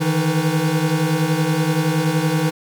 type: tone cluster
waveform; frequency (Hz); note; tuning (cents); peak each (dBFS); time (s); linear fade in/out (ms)
square; 151.5 / 162.1 / 312.5 / 499.2; D#3 / E3 / D#4 / B4; -46 / -29 / +8 / +19; -23 / -20 / -24 / -29; 0-2.51; 20
effects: none